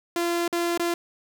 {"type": "tone with dropouts", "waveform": "sawtooth", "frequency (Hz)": 343.2, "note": "F4", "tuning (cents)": -30, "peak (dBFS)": -19, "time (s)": [0.16, 0.94], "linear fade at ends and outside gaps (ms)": 2, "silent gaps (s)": [[0.479, 0.527], [0.776, 0.796]], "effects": []}